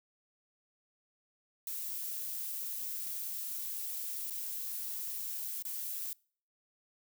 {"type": "noise with dropouts", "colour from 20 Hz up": "violet", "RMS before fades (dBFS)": -39, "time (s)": [1.67, 6.13], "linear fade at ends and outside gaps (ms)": 1, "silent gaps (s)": [[4.3, 4.306], [5.624, 5.651]], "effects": ["noise-tail reverb RT60 0.5 s tail -26 dB re dry"]}